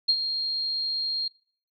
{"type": "tone with ADSR envelope", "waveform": "sine", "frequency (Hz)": 4225, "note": "C8", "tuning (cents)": 16, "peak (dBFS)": -16, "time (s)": [0.08, 1.28], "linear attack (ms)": 14, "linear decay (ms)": 63, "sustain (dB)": -9, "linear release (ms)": 5, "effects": ["noise-tail reverb RT60 0.5 s tail -23 dB re dry"]}